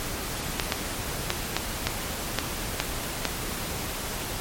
clicks, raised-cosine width 0.2 ms, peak -5 dBFS, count 8, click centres 0.598 / 0.722 / 1.304 / 1.566 / 1.87 / 2.387 / 2.801 / 3.253 s, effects pink hiss -32 dBFS RMS until 4.4 s + MP3 64 kbps

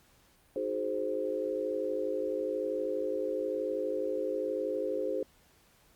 sine chord, Ab dominant seventh, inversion second, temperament equal with one note detuned, 311.1 / 370 / 422.3 / 523.3 Hz, Eb4 / Gb4 / Ab4 / C5, 0 / 0 / +29 / 0 cents, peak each -39 / -38 / -35 / -33 dBFS, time 0.56-5.23 s, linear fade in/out 2 ms, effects pink hiss -64 dBFS RMS until 5.95 s + Opus 48 kbps

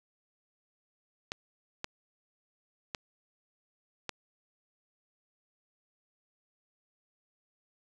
clicks, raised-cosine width 0.2 ms, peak -17 dBFS, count 4, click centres 1.319 / 1.844 / 2.948 / 4.093 s, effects none

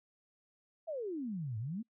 sine exponential two-way sweep, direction down then up, 682 to 103.83 to 242.2 Hz, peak -36 dBFS, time 0.87-1.83 s, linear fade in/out 20 ms, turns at 1.58 s, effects noise-tail reverb RT60 0.1 s tail -26 dB re dry

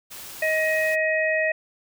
white noise, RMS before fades -39 dBFS, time 0.1-0.96 s, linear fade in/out 20 ms
harmonic tone, 630 Hz, D#5, 21 cents sharp, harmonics 1 / 3 / 4, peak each -23 / -23 / -29 dBFS, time 0.42-1.52 s, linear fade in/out 5 ms
effects none

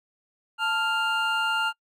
triangle tone cluster, 884 / 1394 / 2810 Hz, A5 / F6 / F7, +8 / -4 / +10 cents, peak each -27 / -23 / -28 dBFS, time 0.58-1.73 s, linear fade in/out 50 ms, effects noise-tail reverb RT60 0.1 s tail -25 dB re dry

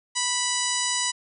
harmonic tone, 985 Hz, B5, 5 cents flat, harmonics 1 / 2 / 3 / 4 / 5 / 6 / 7 / 8 / 9, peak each -32 / -32 / -32 / -32 / -32 / -32 / -32 / -32 / -32 dBFS, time 0.15-1.12 s, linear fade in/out 20 ms, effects none

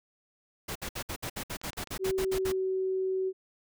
pink noise bursts, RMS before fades -36 dBFS, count 14, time 0.68-2.523 s, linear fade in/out 10 ms, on 75 ms, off 61 ms
clicks, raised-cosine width 0.2 ms, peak -29 dBFS, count 10, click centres 1.023 / 1.116 / 1.285 / 1.398 / 1.615 / 1.648 / 1.732 / 1.873 / 1.947 / 2.208 s
sine tone with pitch glide, 379.8 to 377.6 Hz, F#4 to F#4, +45 to +35 cents, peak -27 dBFS, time 1.99-3.33 s, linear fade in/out 50 ms, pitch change -10 cents, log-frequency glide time 2.21-2.59 s
effects none

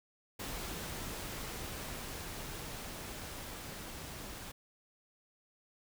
pink noise with level ramp, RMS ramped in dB -41 to -46 dBFS, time 0.39-4.52 s, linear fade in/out 10 ms, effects none

